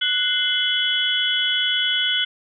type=tone cluster; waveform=sine; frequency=1482 / 2081 / 3016 / 3365 Hz; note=F#6 / C7 / F#7 / G#7; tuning=+2 / -10 / +32 / +22 cents; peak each=-25 / -29 / -22 / -22 dBFS; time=0.01-2.25 s; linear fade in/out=10 ms; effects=none